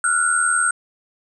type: tone cluster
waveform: sine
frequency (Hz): 1380 / 1460 / 8450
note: F6 / F#6 / C9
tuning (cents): -21 / -24 / +16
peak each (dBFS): -20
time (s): 0.04-0.71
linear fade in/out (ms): 2
effects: none